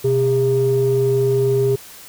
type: tone pair together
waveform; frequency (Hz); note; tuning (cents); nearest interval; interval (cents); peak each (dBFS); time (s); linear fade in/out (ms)
sine; 127.09 / 403.5; C3 / G#4; -50 / -50; octave + minor sixth; 2000; -18 / -14; 0.04-1.76; 10
effects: tanh soft clip ceiling -8 dBFS + white hiss -40 dBFS RMS until 2.08 s